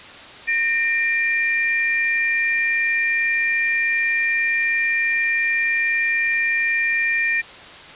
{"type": "tone pair together", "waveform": "sine", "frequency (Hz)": [1835.4, 2378], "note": ["A#6", "D7"], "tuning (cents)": [-27, 21], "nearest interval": "major third", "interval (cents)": 448, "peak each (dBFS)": -20, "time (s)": [0.47, 7.42], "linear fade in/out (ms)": 20, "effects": ["white hiss -39 dBFS RMS until 7.95 s", "resampled to 8000 Hz"]}